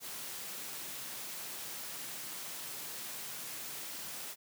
white high-pass noise, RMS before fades -43 dBFS, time 0-4.36 s, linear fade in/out 50 ms, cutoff 110 Hz, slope 96 dB/octave, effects none

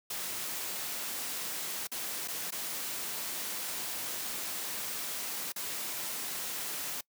white noise with dropouts, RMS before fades -37 dBFS, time 0.1-7.01 s, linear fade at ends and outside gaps 5 ms, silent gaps 1.872-1.916 / 2.277-2.282 / 2.508-2.521 / 5.522-5.56 s, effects noise-tail reverb RT60 0.1 s tail -24 dB re dry + high-pass 150 Hz 12 dB/octave

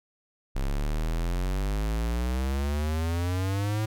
square exponential sweep, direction up, 33 to 110 Hz, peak -26 dBFS, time 0.55-3.86 s, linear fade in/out 10 ms, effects none

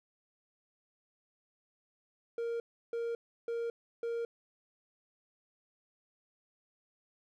triangle tone bursts, 466.2 Hz, A#4, in tune, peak -31 dBFS, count 4, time 2.38-4.25 s, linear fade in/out 2 ms, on 220 ms, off 330 ms, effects none

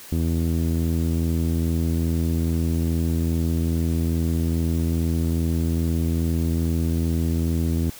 sawtooth tone with low-pass filter, 82.41 Hz, E2, in tune, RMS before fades -22 dBFS, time 0.12-7.9 s, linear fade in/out 0 ms, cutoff 290 Hz, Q 1.7, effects white hiss -42 dBFS RMS until 7.99 s

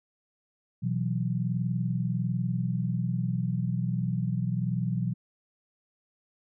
sine chord, B suspended fourth, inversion none, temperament equal, 123.47 / 164.81 / 185 Hz, B2 / E3 / F#3, 0 / 0 / 0 cents, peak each -29 / -31 / -31 dBFS, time 0.82-5.14 s, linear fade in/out 20 ms, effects none

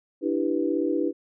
sine chord, E minor seventh, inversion third, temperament equal with one note detuned, 293.7 / 329.6 / 392 / 491.3 Hz, D4 / E4 / G4 / B4, 0 / 0 / 0 / -9 cents, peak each -27 / -26 / -29 / -30 dBFS, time 0.21-1.13 s, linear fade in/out 50 ms, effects none

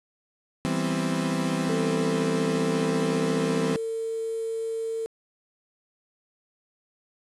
35% pulse chord, C major seventh, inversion first, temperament equal, 164.81 / 196 / 246.9 / 261.6 Hz, E3 / G3 / B3 / C4, 0 / 0 / 0 / 0 cents, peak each -27 / -29 / -31 / -27 dBFS, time 0.65-3.76 s, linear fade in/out 0 ms
sine tone with pitch glide, 445.9 to 450.6 Hz, A4 to A4, +23 to +41 cents, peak -27 dBFS, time 1.69-5.06 s, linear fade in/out 0 ms, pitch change +18 cents, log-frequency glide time 2.73-3.69 s
effects resampled to 24000 Hz + 8-bit

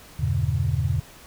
sine chord, E diminished seventh, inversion none, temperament just, 82.41 / 98.89 / 118.67 / 142.4 Hz, E2 / G2 / Bb2 / Db3, 0 / +16 / +31 / +47 cents, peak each -26 dBFS, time 0.19-1 s, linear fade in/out 10 ms, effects pink hiss -47 dBFS RMS until 1.26 s

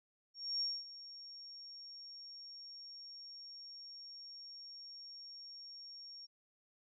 sine tone with ADSR envelope, 5540 Hz, F8, 15 cents flat, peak -33 dBFS, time 0.34-6.27 s, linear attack 270 ms, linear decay 230 ms, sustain -16 dB, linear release 24 ms, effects none

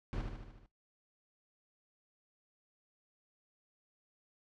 brown noise with echo, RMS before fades -37 dBFS, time 0.13-0.21 s, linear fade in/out 0 ms, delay 75 ms, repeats 6, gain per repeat -4 dB, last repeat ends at 0.66 s, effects noise-tail reverb RT60 0.2 s tail -20 dB re dry + low-pass 4000 Hz 12 dB/octave

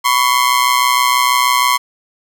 sawtooth ring-modulated tone, 1057 Hz, C6, 17 cents sharp, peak -4 dBFS, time 0.04-1.78 s, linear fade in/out 20 ms, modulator 63.1 Hz, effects none

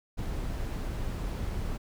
brown noise, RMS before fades -33 dBFS, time 0.17-1.78 s, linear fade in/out 20 ms, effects none

